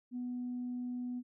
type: tone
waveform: sine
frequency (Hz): 246.9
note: B3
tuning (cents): 0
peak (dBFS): -35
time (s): 0.11-1.23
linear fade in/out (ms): 50
effects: tanh soft clip ceiling -32 dBFS